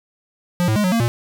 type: tone with pitch steps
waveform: square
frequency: 176.8 / 109.1 / 208.5 / 183.2 / 230.1 / 118.2 Hz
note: F3 / A2 / G#3 / F#3 / A#3 / A#2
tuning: +22 / -14 / +7 / -17 / -22 / +24 cents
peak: -16 dBFS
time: 0.6-1.08 s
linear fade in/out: 0 ms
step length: 80 ms
effects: none